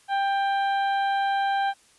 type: harmonic tone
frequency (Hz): 790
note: G5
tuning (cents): +13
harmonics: 1 / 2 / 3 / 4 / 5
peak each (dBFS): -22 / -30 / -42 / -39 / -43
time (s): 0.08-1.74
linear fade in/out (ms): 50
effects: white hiss -58 dBFS RMS until 1.98 s + resampled to 24000 Hz